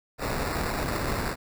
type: noise with sample-and-hold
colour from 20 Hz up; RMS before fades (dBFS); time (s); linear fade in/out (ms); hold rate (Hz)
pink; -29; 0.18-1.36; 50; 3150
effects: none